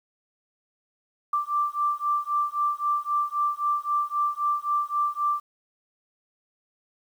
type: beating tone pair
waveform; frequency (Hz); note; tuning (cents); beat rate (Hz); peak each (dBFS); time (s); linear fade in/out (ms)
sine; 1174.7 / 1178.5; D6 / D6; 0 / +6; 3.8; -26; 1.33-5.4; 5
effects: 9-bit